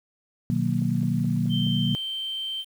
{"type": "chord", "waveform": "sine", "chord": "B major seventh", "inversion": "none", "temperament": "equal with one note detuned", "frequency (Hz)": [123.47, 154.04, 185, 233.1], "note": ["B2", "D#3", "F#3", "A#3"], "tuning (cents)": [0, -17, 0, 0], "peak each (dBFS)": -27, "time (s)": [0.5, 1.95], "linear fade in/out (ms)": 0}
{"type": "click train", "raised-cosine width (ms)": 2, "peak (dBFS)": -32, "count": 5, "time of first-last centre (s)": [0.82, 1.669], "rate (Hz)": 4.71}
{"type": "tone", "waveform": "sine", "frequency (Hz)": 3123, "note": "G7", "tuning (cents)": -7, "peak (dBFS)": -28, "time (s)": [1.49, 2.65], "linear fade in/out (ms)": 50}
{"effects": ["8-bit"]}